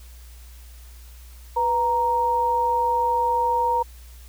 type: tone pair together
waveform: sine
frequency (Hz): 493.9 / 933.7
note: B4 / A#5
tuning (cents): 0 / +3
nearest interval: major seventh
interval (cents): 1103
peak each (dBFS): -26 / -19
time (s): 1.56-3.83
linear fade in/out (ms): 10
effects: added 60 Hz sine -41 dBFS peak until 4.28 s + white hiss -52 dBFS RMS until 4.28 s